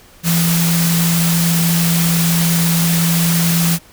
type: tone in noise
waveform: sine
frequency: 168.4 Hz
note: E3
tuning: 37 cents sharp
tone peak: -13 dBFS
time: 0.23-3.79 s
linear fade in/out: 50 ms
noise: white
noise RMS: -19 dBFS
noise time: 0.23-3.79 s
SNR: +3 dB
effects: pink hiss -45 dBFS RMS until 3.92 s